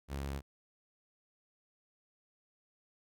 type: tone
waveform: sawtooth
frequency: 69.3 Hz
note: C#2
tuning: in tune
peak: -33 dBFS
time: 0.08-0.42 s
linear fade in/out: 50 ms
effects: none